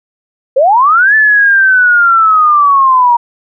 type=linear two-way sweep; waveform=sine; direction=up then down; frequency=497.3 to 1755 to 939 Hz; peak=-4 dBFS; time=0.56-3.17 s; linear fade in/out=10 ms; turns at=1.15 s; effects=none

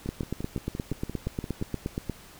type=two click trains; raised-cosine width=3 ms; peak=-16 / -21 dBFS; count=18 / 10; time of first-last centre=0.09-2.097 / 0.06-1.614 s; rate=8.47 / 5.79 Hz; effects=pink hiss -50 dBFS RMS until 2.39 s

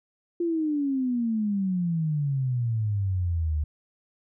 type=exponential sweep; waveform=sine; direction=down; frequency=348.5 to 73.42 Hz; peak=-23 dBFS; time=0.4-3.64 s; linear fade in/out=5 ms; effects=none

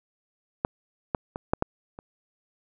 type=clicks; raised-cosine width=1 ms; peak=-9 / -10 / -18 / -7 / -9 / -26 dBFS; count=6; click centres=0.649 / 1.148 / 1.359 / 1.535 / 1.624 / 1.989 s; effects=none

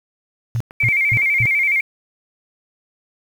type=tone bursts; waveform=sine; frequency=116.54 Hz; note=A#2; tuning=in tune; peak=-17 dBFS; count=4; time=0.55-1.456 s; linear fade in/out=0 ms; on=54 ms; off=230 ms
type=clicks; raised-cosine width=0.5 ms; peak=-22 dBFS; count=5; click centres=0.561 / 0.709 / 0.828 / 1.193 / 1.232 s
type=tone with vibrato; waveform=sine; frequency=2217 Hz; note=C#7; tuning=in tune; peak=-14 dBFS; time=0.8-1.81 s; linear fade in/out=5 ms; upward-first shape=square; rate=12 Hz; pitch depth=68 cents each way
effects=7-bit

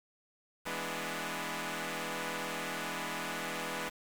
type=chord; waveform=5% pulse; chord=E dominant seventh; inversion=none; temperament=equal; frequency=164.81 / 207.7 / 246.9 / 293.7 Hz; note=E3 / G#3 / B3 / D4; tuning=0 / 0 / 0 / 0 cents; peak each=-31 dBFS; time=0.65-3.9 s; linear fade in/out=20 ms; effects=8-bit

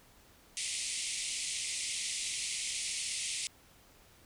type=band-pass noise; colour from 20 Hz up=white; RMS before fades=-37 dBFS; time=0.57-3.47 s; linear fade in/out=0 ms; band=2000 to 9800 Hz; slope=96 dB/octave; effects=pink hiss -61 dBFS RMS until 4.25 s

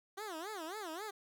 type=tone with vibrato; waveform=15% pulse; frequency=370 Hz; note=F#4; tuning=in tune; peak=-35 dBFS; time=0.17-1.11 s; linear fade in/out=10 ms; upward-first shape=sine; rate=3.7 Hz; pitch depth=290 cents each way; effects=none

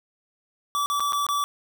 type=tone with dropouts; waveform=square; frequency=1154 Hz; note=D6; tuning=31 cents flat; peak=-23 dBFS; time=0.75-1.44 s; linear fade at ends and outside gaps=0 ms; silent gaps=0.86-0.9 / 0.997-1.004 / 1.123-1.131 / 1.266-1.288 s; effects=none

